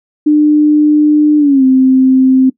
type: tone with pitch glide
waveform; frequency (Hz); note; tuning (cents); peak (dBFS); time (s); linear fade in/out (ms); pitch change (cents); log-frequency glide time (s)
sine; 300 to 261.2; D4 to C4; +37 to -3; -4; 0.26-2.5; 10; -240; 1.38-1.64
effects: noise-tail reverb RT60 0.1 s tail -20 dB re dry